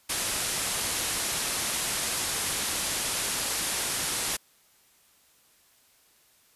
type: low-pass noise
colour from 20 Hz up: white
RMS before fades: -30 dBFS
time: 0.09-4.37 s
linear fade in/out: 10 ms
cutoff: 12000 Hz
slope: 96 dB/octave
effects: white hiss -62 dBFS RMS until 6.55 s + resampled to 32000 Hz